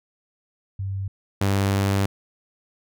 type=tone pair in turn; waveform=sine / sawtooth; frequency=97.1 / 98.63 Hz; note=G2 / G2; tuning=-16 / +11 cents; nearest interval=unison; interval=27 cents; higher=second; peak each=-25 / -15 dBFS; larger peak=second; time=0.79-1.08 / 1.41-2.06 s; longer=second; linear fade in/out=5 ms; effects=none